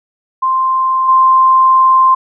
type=tone with level steps; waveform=sine; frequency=1046.5 Hz; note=C6; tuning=in tune; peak=-10 / -5 dBFS; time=0.42-2.15 s; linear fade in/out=10 ms; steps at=1.08 s; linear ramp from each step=10 ms; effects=none